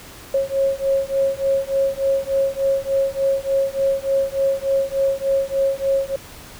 sine beating tone pair, 543 / 546.4 Hz, C#5 / C#5, -36 / -25 cents, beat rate 3.4 Hz, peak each -20 dBFS, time 0.34-6.16 s, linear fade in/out 5 ms, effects pink hiss -40 dBFS RMS until 6.59 s

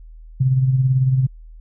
sine tone with tremolo, 130.81 Hz, C3, in tune, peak -11 dBFS, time 0.4-1.27 s, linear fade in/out 10 ms, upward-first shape sine, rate 18 Hz, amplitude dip 50%, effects added 40 Hz sine -37 dBFS peak until 1.6 s

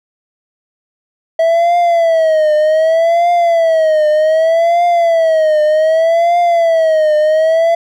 triangle tone with vibrato, 651 Hz, E5, 22 cents flat, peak -6 dBFS, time 1.39-7.75 s, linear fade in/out 5 ms, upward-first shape triangle, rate 0.65 Hz, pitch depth 130 cents each way, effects none

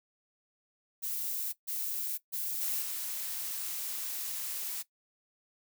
violet noise bursts, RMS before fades -35 dBFS, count 3, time 1.02-2.83 s, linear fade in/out 20 ms, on 510 ms, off 140 ms
blue noise, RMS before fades -37 dBFS, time 2.6-4.83 s, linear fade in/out 20 ms
effects noise-tail reverb RT60 0.1 s tail -17 dB re dry

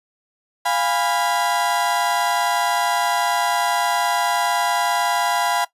35% pulse chord, F diminished, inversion none, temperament equal with one note detuned, 698.5 / 818.2 / 987.8 Hz, F5 / Ab5 / Cb6, 0 / -26 / 0 cents, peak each -21 dBFS, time 0.65-5.65 s, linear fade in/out 10 ms, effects noise-tail reverb RT60 0.1 s tail -18 dB re dry + resampled to 32000 Hz

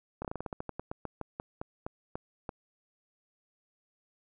slowing click train, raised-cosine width 1 ms, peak -22 dBFS, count 19, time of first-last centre 0.22-2.492 s, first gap 27 ms, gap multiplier 1.16, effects none

